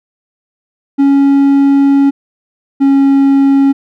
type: tone pair in turn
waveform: triangle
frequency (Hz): 277.9 / 275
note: C#4 / C#4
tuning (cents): +4 / -14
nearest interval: unison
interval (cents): 18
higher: first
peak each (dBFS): -3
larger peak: neither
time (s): 0.98-2.11 / 2.8-3.73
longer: first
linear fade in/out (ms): 20
effects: none